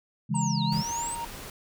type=chord; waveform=sine; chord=C# minor; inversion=none; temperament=just; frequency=138.59 / 166.31 / 207.9 Hz; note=C#3 / E3 / G#3; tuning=0 / +16 / +2 cents; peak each=-29 dBFS; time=0.29-0.83 s; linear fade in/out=20 ms
type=tone with tremolo; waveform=triangle; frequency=932.3 Hz; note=A#5; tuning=in tune; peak=-28 dBFS; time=0.34-1.25 s; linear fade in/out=5 ms; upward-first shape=sine; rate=3.5 Hz; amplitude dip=45%
type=linear two-way sweep; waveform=sine; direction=down then up; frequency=8380 to 3659 to 8380 Hz; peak=-32 dBFS; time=0.35-1.15 s; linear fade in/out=2 ms; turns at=0.63 s
type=noise; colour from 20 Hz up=pink; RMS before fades=-41 dBFS; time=0.72-1.5 s; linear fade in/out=2 ms
effects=none